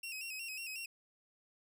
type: tone with vibrato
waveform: sawtooth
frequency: 2637 Hz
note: E7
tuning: in tune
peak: -38 dBFS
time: 0.03-0.86 s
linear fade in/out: 5 ms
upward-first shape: square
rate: 5.5 Hz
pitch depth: 65 cents each way
effects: none